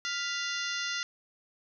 harmonic tone with a mistuned harmonic, 698.5 Hz, F5, in tune, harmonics 2 / 3 / 4 / 5 / 6 / 7 / 8 / 9, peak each -36 / -38 / -39 / -40 / -41 / -41 / -42 / -43 dBFS, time 0.05-1.03 s, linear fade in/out 0 ms, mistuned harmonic 3, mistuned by -98 cents, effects none

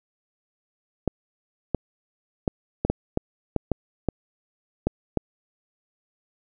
clicks, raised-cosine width 2 ms, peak -8 dBFS, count 11, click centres 1.077 / 1.747 / 2.478 / 2.85 / 2.9 / 3.174 / 3.563 / 3.717 / 4.087 / 4.87 / 5.173 s, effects none

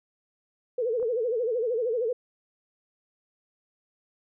sine tone with vibrato, 470.3 Hz, A#4, 15 cents sharp, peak -24 dBFS, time 0.78-2.13 s, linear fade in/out 5 ms, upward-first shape sine, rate 13 Hz, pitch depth 140 cents each way
clicks, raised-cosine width 1 ms, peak -37 / -32 dBFS, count 2, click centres 0.999 / 1.028 s
effects none

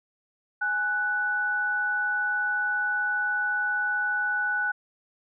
sine tone pair together, 830.6 / 1484.2 Hz, G#5 / F#6, 0 / +5 cents, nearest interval minor seventh, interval 1005 cents, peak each -33 / -24 dBFS, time 0.61-4.72 s, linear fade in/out 10 ms, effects none

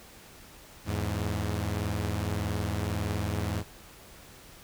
sawtooth tone pair together, 83 / 104.69 Hz, E2 / G#2, +12 / +14 cents, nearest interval major third, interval 402 cents, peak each -28 / -27 dBFS, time 0.85-3.64 s, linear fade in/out 50 ms, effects pink hiss -51 dBFS RMS until 4.63 s

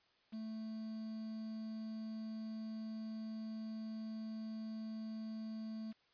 triangle tone with quantisation, 220 Hz, A3, in tune, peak -40 dBFS, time 0.32-5.93 s, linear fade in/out 20 ms, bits 10, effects white hiss -73 dBFS RMS until 6.13 s + resampled to 11025 Hz

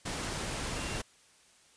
sine tone in noise, 2760 Hz, F7, 21 cents flat, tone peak -44 dBFS, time 0.76-0.99 s, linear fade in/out 10 ms, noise pink, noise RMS -36 dBFS, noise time 0.05-1.02 s, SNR -11 dB, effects white hiss -62 dBFS RMS until 1.76 s + resampled to 22050 Hz

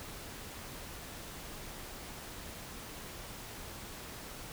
silence, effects pink hiss -46 dBFS RMS until 4.52 s

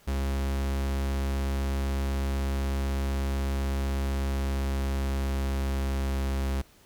45% pulse tone with pitch glide, 68 to 67.41 Hz, C#2 to C#2, -33 to -48 cents, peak -26 dBFS, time 0.07-6.62 s, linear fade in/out 10 ms, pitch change -15 cents, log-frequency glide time 4.07-6.25 s, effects pink hiss -58 dBFS RMS until 6.85 s

